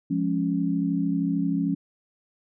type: chord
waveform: sine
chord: Db major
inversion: first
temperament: equal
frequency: 174.61 / 207.7 / 277.2 Hz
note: F3 / Ab3 / Db4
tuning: 0 / 0 / 0 cents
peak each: -26 / -29 / -25 dBFS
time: 0.1-1.75 s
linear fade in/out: 10 ms
effects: none